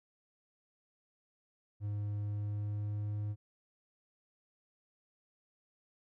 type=tone with pitch glide; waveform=triangle; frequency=103.3 to 104.38 Hz; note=G#2 to G#2; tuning=-9 to +9 cents; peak=-32 dBFS; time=1.8-3.36 s; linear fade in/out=50 ms; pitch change=+18 cents; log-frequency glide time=2.18-3.21 s; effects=none